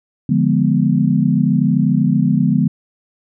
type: chord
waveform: sine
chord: D diminished seventh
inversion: none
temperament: equal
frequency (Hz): 146.83 / 174.61 / 207.7 / 246.9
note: D3 / F3 / Ab3 / Cb4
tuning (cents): 0 / 0 / 0 / 0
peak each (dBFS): -17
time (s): 0.29-2.68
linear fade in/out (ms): 5
effects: none